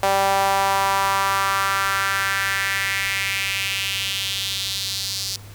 sawtooth tone with high-pass filter sweep, 195.5 Hz, G3, 4 cents flat, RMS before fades -22 dBFS, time 0.03-5.36 s, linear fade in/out 0 ms, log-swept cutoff 680 to 4800 Hz, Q 2.9, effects added 102 Hz sine -39 dBFS peak until 5.54 s + pink hiss -45 dBFS RMS until 5.54 s

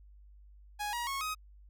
sawtooth tone with pitch steps, 830.6 / 954.1 / 1096 / 1259 Hz, G#5 / A#5 / C#6 / D#6, 0 / +40 / -20 / +20 cents, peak -30 dBFS, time 0.79-1.35 s, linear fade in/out 20 ms, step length 140 ms, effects added 50 Hz sine -53 dBFS peak until 1.69 s

